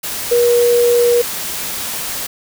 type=tone in noise; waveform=sine; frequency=478.7 Hz; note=A#4; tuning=46 cents sharp; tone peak=-9 dBFS; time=0.31-1.22 s; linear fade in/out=10 ms; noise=white; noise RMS=-23 dBFS; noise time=0.03-2.27 s; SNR=+11 dB; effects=none